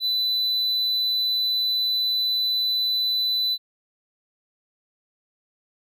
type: tone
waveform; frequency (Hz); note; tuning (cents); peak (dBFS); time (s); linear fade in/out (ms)
triangle; 3996; B7; +20; -19; 0-3.58; 50
effects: none